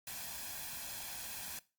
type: noise with comb filter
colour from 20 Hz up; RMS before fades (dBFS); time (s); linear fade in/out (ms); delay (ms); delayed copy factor
white; -44; 0.07-1.59; 2; 1.2; +0.6
effects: noise-tail reverb RT60 0.3 s tail -19 dB re dry + Opus 48 kbps